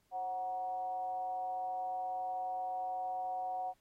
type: tone with frequency modulation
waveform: sine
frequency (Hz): 740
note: F#5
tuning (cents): 0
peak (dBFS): -35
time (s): 0.11-3.74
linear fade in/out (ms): 50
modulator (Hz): 203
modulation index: 0.43
effects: pink hiss -75 dBFS RMS until 3.8 s + AAC 48 kbps